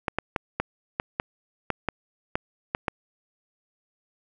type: clicks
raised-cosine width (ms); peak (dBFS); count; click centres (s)
0.5; -9; 11; 0.082 / 0.186 / 0.362 / 0.6 / 0.999 / 1.199 / 1.703 / 1.887 / 2.355 / 2.749 / 2.882
effects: none